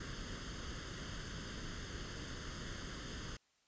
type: noise with comb filter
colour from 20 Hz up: pink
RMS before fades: -45 dBFS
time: 0-3.37 s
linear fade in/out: 5 ms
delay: 0.62 ms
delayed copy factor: +0.7
effects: white hiss -75 dBFS RMS until 3.67 s + resampled to 16000 Hz